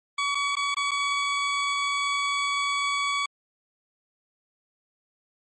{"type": "tone with dropouts", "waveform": "20% pulse", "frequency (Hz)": 1133, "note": "C#6", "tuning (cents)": 37, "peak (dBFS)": -19, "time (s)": [0.18, 3.26], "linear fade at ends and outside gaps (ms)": 5, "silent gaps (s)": [[0.348, 0.352], [0.555, 0.567], [0.745, 0.767], [0.91, 0.915]], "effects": ["MP3 32 kbps"]}